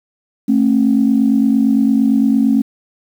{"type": "tone pair together", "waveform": "sine", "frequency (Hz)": [221.3, 270.1], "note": ["A3", "C#4"], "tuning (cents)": [10, -45], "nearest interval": "minor third", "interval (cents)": 345, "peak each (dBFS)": -12, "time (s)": [0.48, 2.62], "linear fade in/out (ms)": 10, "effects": ["tanh soft clip ceiling -2 dBFS", "7-bit"]}